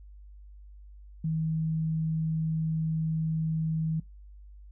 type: tone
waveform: sine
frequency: 159.8 Hz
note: D#3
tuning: 47 cents sharp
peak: -26 dBFS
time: 1.24-4 s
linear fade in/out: 5 ms
effects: noise-tail reverb RT60 0.2 s tail -24 dB re dry + added 50 Hz sine -46 dBFS peak until 4.71 s